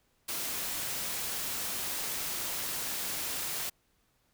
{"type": "noise", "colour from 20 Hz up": "white", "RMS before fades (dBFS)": -35, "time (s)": [0.28, 3.7], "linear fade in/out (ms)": 10, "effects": ["pink hiss -72 dBFS RMS until 4.33 s"]}